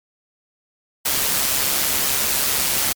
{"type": "noise with amplitude modulation", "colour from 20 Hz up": "white", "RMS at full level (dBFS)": -18, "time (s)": [1.05, 2.93], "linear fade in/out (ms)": 10, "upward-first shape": "sine", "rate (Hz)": 137, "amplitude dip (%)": 40, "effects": ["MP3 96 kbps"]}